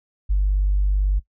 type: tone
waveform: sine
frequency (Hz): 49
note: G1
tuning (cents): 0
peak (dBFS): -15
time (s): 0.29-1.2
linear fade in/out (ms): 20
effects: noise-tail reverb RT60 0.1 s tail -19 dB re dry + tanh soft clip ceiling -11 dBFS